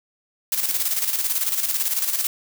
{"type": "noise with tremolo", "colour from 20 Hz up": "blue", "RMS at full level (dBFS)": -21, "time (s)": [0.52, 2.27], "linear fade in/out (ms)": 2, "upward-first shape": "square", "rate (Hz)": 18, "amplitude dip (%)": 55, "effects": []}